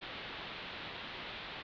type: low-pass noise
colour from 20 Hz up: white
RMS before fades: -45 dBFS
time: 0.01-1.63 s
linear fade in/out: 20 ms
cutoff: 3900 Hz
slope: 48 dB/octave
effects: none